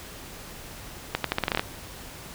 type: accelerating click train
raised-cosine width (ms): 0.3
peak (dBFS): -7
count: 10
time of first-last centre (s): 1.15-1.595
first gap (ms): 93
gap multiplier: 0.83
effects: pink hiss -42 dBFS RMS until 2.34 s